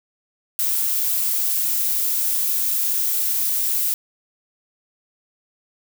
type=noise with high-pass filter sweep; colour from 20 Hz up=violet; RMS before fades=-21 dBFS; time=0.59-3.94 s; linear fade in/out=0 ms; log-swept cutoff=900 to 280 Hz; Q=1.9; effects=none